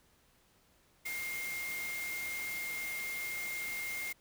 sine tone in noise, 2122 Hz, C7, 24 cents sharp, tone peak -37 dBFS, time 1.05-4.13 s, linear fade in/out 10 ms, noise white, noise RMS -44 dBFS, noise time 1.05-4.13 s, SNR +4 dB, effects pink hiss -68 dBFS RMS until 4.2 s

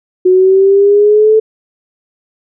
sine exponential sweep, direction up, 365.3 to 440 Hz, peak -4 dBFS, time 0.25-1.4 s, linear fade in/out 10 ms, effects none

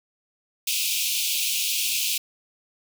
pink high-pass noise, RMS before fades -25 dBFS, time 0.67-2.18 s, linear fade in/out 5 ms, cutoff 2400 Hz, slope 96 dB/octave, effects none

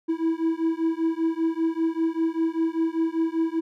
triangle beating tone pair, 324.2 / 329.3 Hz, E4 / E4, -29 / -2 cents, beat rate 5.1 Hz, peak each -23 dBFS, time 0.08-3.61 s, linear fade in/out 20 ms, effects none

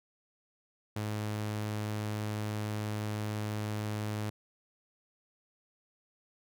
sawtooth tone, 106.1 Hz, G#2, 38 cents sharp, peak -29 dBFS, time 0.96-4.3 s, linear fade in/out 5 ms, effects none

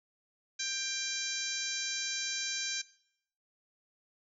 harmonic tone with a mistuned harmonic, 792 Hz, G5, 18 cents sharp, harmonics 2 / 3 / 4 / 5 / 6 / 7 / 8 / 9, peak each -43 / -41 / -46 / -39 / -43 / -41 / -38 / -46 dBFS, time 0.59-2.82 s, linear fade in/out 10 ms, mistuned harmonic 8, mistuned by -16 cents, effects noise-tail reverb RT60 0.7 s tail -20 dB re dry

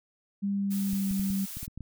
sine tone with pitch glide, 199.6 to 194.7 Hz, G3 to G3, +32 to -12 cents, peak -26 dBFS, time 0.42-1.46 s, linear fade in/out 20 ms, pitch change -44 cents, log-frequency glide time 0.53-1.13 s
blue noise, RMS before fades -40 dBFS, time 0.7-1.67 s, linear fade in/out 20 ms
clicks, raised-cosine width 5 ms, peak -27 dBFS, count 9, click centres 0.932 / 1.111 / 1.196 / 1.303 / 1.57 / 1.63 / 1.679 / 1.776 / 1.807 s
effects none

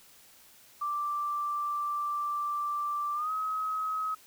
sine tone with pitch glide, 1174.7 to 1273.6 Hz, D6 to D#6, 0 to +40 cents, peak -29 dBFS, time 0.81-4.15 s, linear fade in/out 10 ms, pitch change +140 cents, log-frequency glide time 3.14-3.31 s, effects white hiss -57 dBFS RMS until 4.26 s

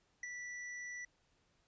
square tone with ADSR envelope, 1963 Hz, B6, 11 cents flat, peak -39 dBFS, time 0.23-1.05 s, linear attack 4 ms, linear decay 18 ms, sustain -5 dB, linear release 4 ms, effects pink hiss -75 dBFS RMS until 1.67 s + resampled to 16000 Hz

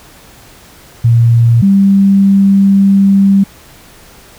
sine tone pair in turn, 116.9 / 196.6 Hz, A#2 / G3, +5 / +5 cents, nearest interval major sixth, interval 900 cents, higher second, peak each -4 dBFS, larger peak neither, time 1.04-1.62 / 1.62-3.44 s, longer second, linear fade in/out 10 ms, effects pink hiss -39 dBFS RMS until 4.38 s

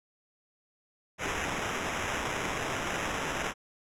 violet noise with sample-and-hold, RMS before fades -33 dBFS, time 1.18-3.54 s, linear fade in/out 50 ms, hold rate 4410 Hz, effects low-pass 9000 Hz 12 dB/octave

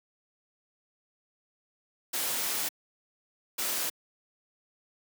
white noise bursts at uneven times, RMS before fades -31 dBFS, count 2, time 2.13-2.69 / 3.58-3.9 s, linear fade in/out 10 ms, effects high-pass 200 Hz 12 dB/octave

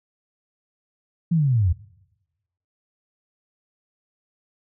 sine linear sweep, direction down, 174.8 to 77.78 Hz, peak -16 dBFS, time 1.31-1.73 s, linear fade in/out 10 ms, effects noise-tail reverb RT60 1.0 s tail -23 dB re dry

